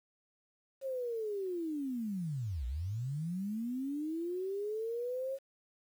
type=linear two-way sweep; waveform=sine; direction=down then up; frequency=548 to 57.3 to 548 Hz; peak=-34 dBFS; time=0.81-5.39 s; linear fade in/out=50 ms; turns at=2.66 s; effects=10-bit